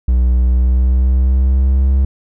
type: tone with pitch glide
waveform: triangle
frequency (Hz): 61.74 to 66.94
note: B1 to C2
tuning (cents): 0 to +40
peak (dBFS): -7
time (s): 0.08-2.05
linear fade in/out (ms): 5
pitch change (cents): +140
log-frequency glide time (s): 0.44-1.93
effects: none